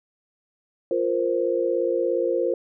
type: chord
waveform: sine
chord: F suspended fourth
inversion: none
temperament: equal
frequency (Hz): 349.2 / 466.2 / 523.3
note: F4 / Bb4 / C5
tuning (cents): 0 / 0 / 0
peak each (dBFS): -25 / -25 / -24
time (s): 0.91-2.54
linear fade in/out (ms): 2
effects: none